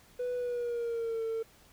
triangle tone with pitch glide, 493.9 to 450.3 Hz, B4 to A4, 0 to +40 cents, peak -28 dBFS, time 0.19-1.43 s, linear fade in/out 10 ms, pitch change -160 cents, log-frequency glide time 0.36-1.22 s, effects tanh soft clip ceiling -26 dBFS + pink hiss -60 dBFS RMS until 1.72 s

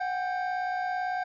triangle tone cluster, 734 / 792 / 1573 Hz, F#5 / G5 / G6, -14 / +18 / +6 cents, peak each -27 / -35 / -33 dBFS, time 0-1.24 s, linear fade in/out 10 ms, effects tanh soft clip ceiling -18 dBFS + resampled to 16000 Hz

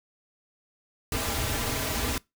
pink noise with comb filter, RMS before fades -29 dBFS, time 1.12-2.18 s, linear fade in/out 2 ms, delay 5.5 ms, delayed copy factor -0.7, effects noise-tail reverb RT60 0.2 s tail -23 dB re dry

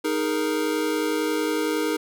square chord, D# suspended fourth, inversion none, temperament equal, 311.1 / 415.3 / 466.2 Hz, D#4 / G#4 / A#4, 0 / 0 / 0 cents, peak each -26 / -29 / -28 dBFS, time 0.04-1.97 s, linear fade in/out 10 ms, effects none

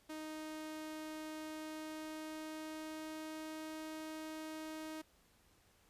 sawtooth tone with pitch glide, 311.1 to 313.6 Hz, D#4 to D#4, 0 to +14 cents, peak -40 dBFS, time 0.09-5.02 s, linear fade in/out 10 ms, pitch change +14 cents, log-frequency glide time 1.34-3.71 s, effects pink hiss -70 dBFS RMS until 5.89 s + resampled to 32000 Hz

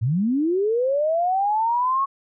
sine linear sweep, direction up, 101.9 to 1108.7 Hz, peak -18 dBFS, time 0.01-2.06 s, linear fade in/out 20 ms, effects none

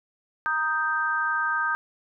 sine chord, Eb major, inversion second, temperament equal, 932.3 / 1244.5 / 1568 Hz, Bb5 / Eb6 / G6, 0 / 0 / 0 cents, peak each -31 / -27 / -25 dBFS, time 0.46-1.75 s, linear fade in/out 0 ms, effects none

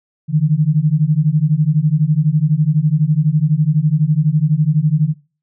sine beating tone pair, 146.83 / 158.83 Hz, D3 / D#3, 0 / +36 cents, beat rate 12 Hz, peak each -14 dBFS, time 0.28-5.14 s, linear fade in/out 50 ms, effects noise-tail reverb RT60 0.4 s tail -23 dB re dry

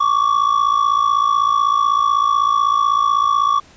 triangle ring-modulated tone, 1137 Hz, C#6, 44 cents sharp, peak -8 dBFS, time 0-3.6 s, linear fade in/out 10 ms, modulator 28 Hz, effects pink hiss -47 dBFS RMS until 3.76 s + resampled to 16000 Hz

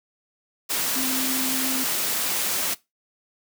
sine tone in noise, 260.8 Hz, C4, 5 cents flat, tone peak -28 dBFS, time 0.95-1.85 s, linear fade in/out 20 ms, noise white, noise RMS -25 dBFS, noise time 0.69-2.75 s, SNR -6 dB, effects noise-tail reverb RT60 0.2 s tail -20 dB re dry + high-pass 150 Hz 12 dB/octave

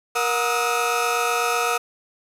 30% pulse tone cluster, 471.8 / 723 / 1250 / 1298 Hz, A#4 / F#5 / D#6 / E6, +21 / -40 / +8 / -27 cents, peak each -23 dBFS, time 0.15-1.78 s, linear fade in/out 10 ms, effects resampled to 32000 Hz + 7-bit

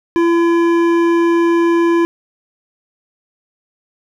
sine tone with hard clipping, 338.4 Hz, E4, 45 cents sharp, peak -12 dBFS, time 0.16-2.05 s, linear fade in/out 0 ms, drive 12 dB, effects none

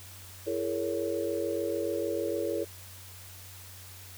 sine chord, A# half-diminished seventh, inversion second, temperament just, 335.6 / 419.5 / 466.2 / 559.4 Hz, E4 / G#4 / A#4 / C#5, +31 / +17 / 0 / +16 cents, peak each -34 dBFS, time 0.46-2.65 s, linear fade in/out 20 ms, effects added 93 Hz sine -49 dBFS peak until 4.17 s + white hiss -49 dBFS RMS until 4.17 s

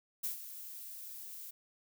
violet noise with ADSR envelope, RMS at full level -35 dBFS, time 0.23-1.51 s, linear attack 15 ms, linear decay 120 ms, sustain -12 dB, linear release 6 ms, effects none

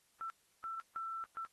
sine tone bursts at uneven times, 1336 Hz, E6, 23 cents sharp, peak -39 dBFS, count 4, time 0.21-0.3 / 0.64-0.8 / 0.96-1.24 / 1.37-1.45 s, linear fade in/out 0 ms, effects white hiss -73 dBFS RMS until 1.52 s + AAC 32 kbps

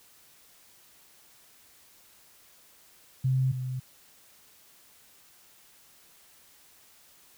sine tone pair in turn, 130.81 / 128.34 Hz, C3 / C3, 0 / -33 cents, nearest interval unison, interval 33 cents, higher first, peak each -22 / -30 dBFS, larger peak first, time 3.24-3.52 / 3.52-3.8 s, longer neither, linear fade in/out 10 ms, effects white hiss -58 dBFS RMS until 7.37 s

